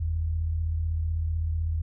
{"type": "tone pair together", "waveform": "sine", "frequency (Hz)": [45.39, 81.3], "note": ["F#1", "E2"], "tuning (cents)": [-32, -23], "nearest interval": "minor seventh", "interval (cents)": 1009, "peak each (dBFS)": [-33, -25], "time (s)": [0, 1.82], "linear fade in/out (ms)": 10, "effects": []}